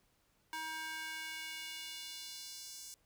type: tone with high-pass filter sweep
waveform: square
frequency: 317.3 Hz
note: D#4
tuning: 34 cents sharp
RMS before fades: -45 dBFS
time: 0.53-2.94 s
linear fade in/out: 0 ms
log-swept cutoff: 1100 to 6500 Hz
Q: 1.6
effects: pink hiss -74 dBFS RMS until 3.05 s